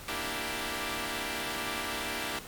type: chord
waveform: 5% pulse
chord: E half-diminished seventh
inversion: second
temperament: equal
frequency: 233.1 / 293.7 / 329.6 / 392 Hz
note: Bb3 / D4 / E4 / G4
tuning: 0 / 0 / 0 / 0 cents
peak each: -27 dBFS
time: 0.08-2.39 s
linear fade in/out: 2 ms
effects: pink hiss -45 dBFS RMS until 2.47 s + MP3 96 kbps